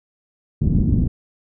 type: low-pass noise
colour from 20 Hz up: white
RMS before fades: -17 dBFS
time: 0.61-1.08 s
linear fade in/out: 10 ms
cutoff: 210 Hz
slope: 24 dB/octave
effects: none